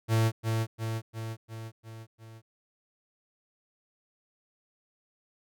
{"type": "tone with echo", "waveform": "45% pulse", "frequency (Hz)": 112.3, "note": "A2", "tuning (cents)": 36, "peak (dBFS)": -22, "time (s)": [0.08, 0.32], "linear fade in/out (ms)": 50, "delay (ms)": 350, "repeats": 6, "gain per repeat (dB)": -4, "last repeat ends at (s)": 2.42, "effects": []}